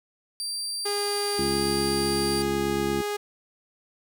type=tone; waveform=30% pulse; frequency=4699 Hz; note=D8; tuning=in tune; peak=-26 dBFS; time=0.4-2.42 s; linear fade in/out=0 ms
type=tone with pitch glide; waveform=sawtooth; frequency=408.9 to 413.2 Hz; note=G#4 to G#4; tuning=-27 to -9 cents; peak=-23 dBFS; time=0.85-3.17 s; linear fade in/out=10 ms; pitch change=+18 cents; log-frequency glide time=1.4-1.63 s
type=harmonic tone; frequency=69 Hz; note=C#2; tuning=7 cents flat; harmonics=1 / 2 / 3 / 4 / 5; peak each=-38 / -36 / -31 / -35 / -28 dBFS; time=1.38-3.02 s; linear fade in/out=10 ms
effects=none